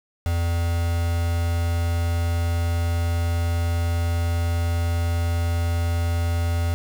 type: tone with quantisation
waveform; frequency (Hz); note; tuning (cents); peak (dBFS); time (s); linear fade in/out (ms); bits
triangle; 85; F2; -46; -18; 0.26-6.74; 0; 5
effects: none